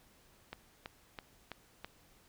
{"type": "click train", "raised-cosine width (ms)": 0.3, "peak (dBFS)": -26, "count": 5, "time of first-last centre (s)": [0.53, 1.846], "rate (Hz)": 3.04, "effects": ["pink hiss -65 dBFS RMS until 2.28 s"]}